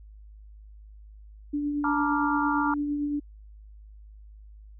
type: tone with tremolo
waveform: sine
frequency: 291.3 Hz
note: D4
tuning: 14 cents flat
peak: -24 dBFS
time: 1.53-3.2 s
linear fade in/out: 10 ms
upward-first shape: triangle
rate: 8.8 Hz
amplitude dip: 35%
type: chord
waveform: sine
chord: Bb major seventh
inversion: third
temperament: equal with one note detuned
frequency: 880 / 947 / 1174.7 / 1396.9 Hz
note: A5 / Bb5 / D6 / F6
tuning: 0 / +27 / 0 / 0 cents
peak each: -30 dBFS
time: 1.84-2.74 s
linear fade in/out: 2 ms
effects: added 52 Hz sine -45 dBFS peak until 4.79 s